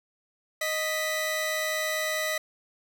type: tone pair together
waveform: sawtooth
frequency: 622.2 / 1975.5 Hz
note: D#5 / B6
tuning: 0 / 0 cents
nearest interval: octave + minor sixth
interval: 2000 cents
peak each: -26 dBFS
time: 0.61-2.38 s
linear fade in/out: 5 ms
effects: none